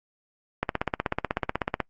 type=click train; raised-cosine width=0.5 ms; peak=-9 dBFS; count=20; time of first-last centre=0.63-1.803 s; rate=16.2 Hz; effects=noise-tail reverb RT60 0.1 s tail -25 dB re dry + Opus 48 kbps